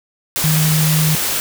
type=tone in noise; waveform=sine; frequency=155.9 Hz; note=D#3; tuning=4 cents sharp; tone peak=-13 dBFS; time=0.44-1.15 s; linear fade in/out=0 ms; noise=white; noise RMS=-19 dBFS; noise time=0.36-1.4 s; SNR=+3 dB; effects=none